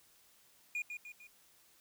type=tone with echo; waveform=triangle; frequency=2436 Hz; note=D#7; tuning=37 cents flat; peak=-33 dBFS; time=0.75-0.82 s; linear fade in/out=2 ms; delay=150 ms; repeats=3; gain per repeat=-6 dB; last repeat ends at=1.27 s; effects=white hiss -66 dBFS RMS until 1.8 s